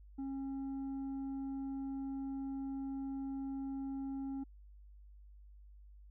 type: tone with tanh clipping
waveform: triangle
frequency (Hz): 271.4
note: C#4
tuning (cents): -36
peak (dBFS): -39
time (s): 0.18-4.44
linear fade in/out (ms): 10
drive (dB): 9
effects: added 50 Hz sine -54 dBFS peak until 6.1 s